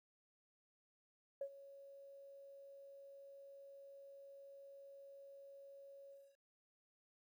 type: tone with ADSR envelope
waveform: sine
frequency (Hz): 554.4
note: C#5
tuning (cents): 0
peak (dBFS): -38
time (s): 1.41-6.37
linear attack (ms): 4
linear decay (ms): 70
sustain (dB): -17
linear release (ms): 260
effects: tanh soft clip ceiling -34 dBFS + 13-bit